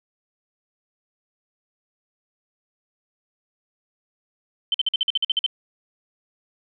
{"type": "tone bursts", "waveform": "sine", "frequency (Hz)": 3084, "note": "G7", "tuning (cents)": -29, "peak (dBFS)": -17, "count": 11, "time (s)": [4.72, 5.463], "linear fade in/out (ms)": 2, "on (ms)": 23, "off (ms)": 49, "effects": []}